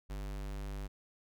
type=tone; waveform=square; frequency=49.62 Hz; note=G1; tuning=22 cents sharp; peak=-39 dBFS; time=0.09-0.88 s; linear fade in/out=20 ms; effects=none